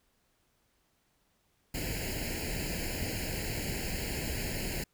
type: noise with comb filter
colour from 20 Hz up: pink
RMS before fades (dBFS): -35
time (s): 1.74-4.84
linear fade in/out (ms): 5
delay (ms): 0.42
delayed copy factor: +0.95
effects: pink hiss -73 dBFS RMS until 4.93 s